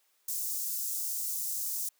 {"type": "high-pass noise", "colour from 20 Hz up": "white", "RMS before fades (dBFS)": -34, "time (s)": [0.28, 1.89], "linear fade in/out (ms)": 5, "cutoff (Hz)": 6000, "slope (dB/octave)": 24, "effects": ["white hiss -71 dBFS RMS until 1.99 s", "high-pass 400 Hz 12 dB/octave"]}